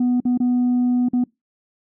sine tone with dropouts, 246.9 Hz, B3, in tune, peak -13 dBFS, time 0-1.24 s, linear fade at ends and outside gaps 5 ms, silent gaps 0.203-0.252 / 0.376-0.401 / 1.087-1.133 s, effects noise-tail reverb RT60 0.2 s tail -25 dB re dry + tanh soft clip ceiling -14 dBFS

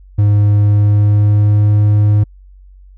triangle tone with pitch glide, 103.2 to 104.34 Hz, G#2 to G#2, -10 to +9 cents, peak -5 dBFS, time 0.18-2.24 s, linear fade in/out 10 ms, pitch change +19 cents, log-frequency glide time 0.65-1.72 s, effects added 47 Hz sine -37 dBFS peak until 2.97 s

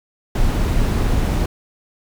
brown noise, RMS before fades -17 dBFS, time 0.35-1.46 s, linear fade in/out 5 ms, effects none

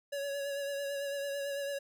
square tone with vibrato, 562 Hz, C#5, 24 cents sharp, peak -35 dBFS, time 0.12-1.79 s, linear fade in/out 10 ms, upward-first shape sine, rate 9 Hz, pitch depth 27 cents each way, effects none

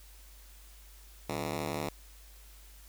10% pulse ring-modulated tone, 156.3 Hz, D#3, 8 cents sharp, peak -22 dBFS, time 1.29-1.89 s, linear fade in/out 5 ms, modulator 35.7 Hz, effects added 50 Hz sine -52 dBFS peak until 2.88 s + white hiss -58 dBFS RMS until 2.88 s

